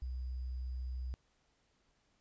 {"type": "tone with sample-and-hold", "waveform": "sine", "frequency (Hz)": 63.2, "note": "B1", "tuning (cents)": 41, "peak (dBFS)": -37, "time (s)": [0.02, 1.14], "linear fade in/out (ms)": 0, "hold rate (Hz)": 4900, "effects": ["pink hiss -75 dBFS RMS until 2.2 s", "resampled to 16000 Hz"]}